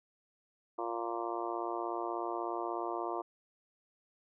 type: harmonic tone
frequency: 116.54 Hz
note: A#2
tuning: in tune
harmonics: 3 / 4 / 5 / 6 / 7 / 8 / 9 / 10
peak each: -39 / -44 / -45 / -40 / -49 / -42 / -43 / -44 dBFS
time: 0.78-3.22 s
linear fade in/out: 10 ms
effects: none